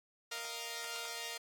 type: chord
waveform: 5% pulse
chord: Bb suspended fourth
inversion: none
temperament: equal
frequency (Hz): 466.2 / 622.3 / 698.5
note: Bb4 / Eb5 / F5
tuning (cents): 0 / 0 / 0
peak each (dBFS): -32 / -36 / -33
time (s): 0.31-1.38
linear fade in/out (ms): 10
effects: AAC 64 kbps